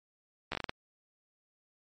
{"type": "slowing click train", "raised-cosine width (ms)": 0.3, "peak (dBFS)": -17, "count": 7, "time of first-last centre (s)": [0.52, 0.694], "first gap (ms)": 13, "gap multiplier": 1.32, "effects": ["MP3 48 kbps"]}